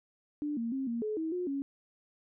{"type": "tone with pitch steps", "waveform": "sine", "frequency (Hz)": [295.5, 231.1, 267.7, 233.5, 428.2, 320.8, 359.2, 277.3], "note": ["D4", "A#3", "C4", "A#3", "A4", "E4", "F4", "C#4"], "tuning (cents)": [11, -15, 40, 3, -47, -47, 49, 1], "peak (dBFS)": -31, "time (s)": [0.42, 1.62], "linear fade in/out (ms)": 0, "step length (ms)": 150, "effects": []}